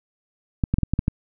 clicks, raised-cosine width 5 ms, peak -7 dBFS, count 7, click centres 0.638 / 0.74 / 0.785 / 0.833 / 0.936 / 0.991 / 1.081 s, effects none

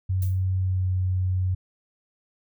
sine tone with pitch glide, 93.6 to 92.42 Hz, F#2 to F#2, +20 to -1 cents, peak -21 dBFS, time 0.09-1.55 s, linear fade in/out 10 ms, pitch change -21 cents, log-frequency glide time 0.58-0.88 s
violet noise with exponential decay, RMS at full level -36 dBFS, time 0.22-0.44 s, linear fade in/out 2 ms, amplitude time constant 46 ms
effects none

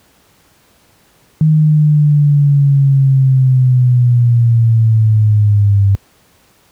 sine linear sweep, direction down, 156.6 to 98 Hz, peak -6 dBFS, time 1.41-5.95 s, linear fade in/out 0 ms, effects pink hiss -51 dBFS RMS until 6.71 s + high-pass 60 Hz 12 dB/octave

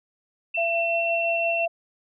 sine tone with pitch glide, 2688 to 2707 Hz, E7 to E7, +33 to +45 cents, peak -24 dBFS, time 0.54-1.66 s, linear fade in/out 10 ms, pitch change +12 cents, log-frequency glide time 0.71-1.03 s
sine tone with tremolo, 674 Hz, E5, 38 cents sharp, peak -22 dBFS, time 0.57-1.68 s, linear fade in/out 10 ms, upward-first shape triangle, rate 5.8 Hz, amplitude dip 35%
effects none

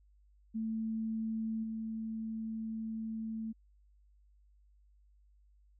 sine tone with level steps, 222 Hz, A3, 16 cents sharp, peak -33 / -36 dBFS, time 0.54-3.53 s, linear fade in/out 20 ms, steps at 1.63 s, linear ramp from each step 10 ms, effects added 50 Hz sine -62 dBFS peak until 5.79 s

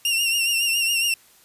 sawtooth tone with vibrato, 2767 Hz, F7, 17 cents flat, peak -16 dBFS, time 0.05-1.14 s, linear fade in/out 2 ms, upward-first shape triangle, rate 7.2 Hz, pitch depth 62 cents each way, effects white hiss -54 dBFS RMS until 1.44 s + resampled to 32000 Hz

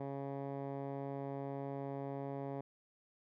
10% pulse tone with low-pass filter, 138.59 Hz, C#3, in tune, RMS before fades -42 dBFS, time 0-2.61 s, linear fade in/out 5 ms, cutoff 860 Hz, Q 0.8, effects none

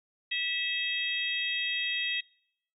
harmonic tone with a mistuned harmonic, 652 Hz, E5, 19 cents flat, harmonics 3 / 4 / 5 / 6, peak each -35 / -32 / -34 / -36 dBFS, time 0.31-2.21 s, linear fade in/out 10 ms, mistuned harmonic 6, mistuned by -71 cents, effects noise-tail reverb RT60 0.7 s tail -26 dB re dry

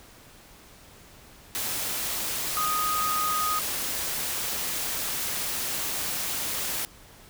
sine tone in noise, 1244.5 Hz, D#6, in tune, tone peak -25 dBFS, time 2.57-3.59 s, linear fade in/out 0 ms, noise white, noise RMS -30 dBFS, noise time 1.55-6.85 s, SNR +2 dB, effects pink hiss -51 dBFS RMS until 7.29 s

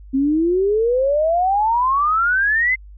sine exponential sweep, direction up, 261.6 to 2093 Hz, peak -14 dBFS, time 0.13-2.76 s, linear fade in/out 20 ms, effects added 50 Hz sine -37 dBFS peak until 2.97 s

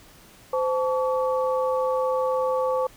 sine tone cluster, 516 / 874 / 1135 Hz, C5 / A5 / C#6, -24 / -12 / +41 cents, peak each -22 / -30 / -29 dBFS, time 0.53-2.87 s, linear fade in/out 5 ms, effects pink hiss -51 dBFS RMS until 2.96 s

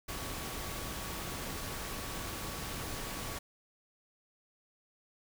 sine tone in noise, 1130 Hz, C#6, 33 cents sharp, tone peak -51 dBFS, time 0.08-3.39 s, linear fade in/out 10 ms, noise pink, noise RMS -40 dBFS, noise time 0.08-3.39 s, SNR -14 dB, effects none

